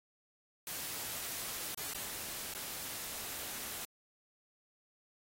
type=noise with dropouts; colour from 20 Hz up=white; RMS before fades=-41 dBFS; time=0.67-3.85 s; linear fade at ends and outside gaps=1 ms; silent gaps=1.746-1.775 / 1.936-1.947 / 2.538-2.549 s; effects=AAC 48 kbps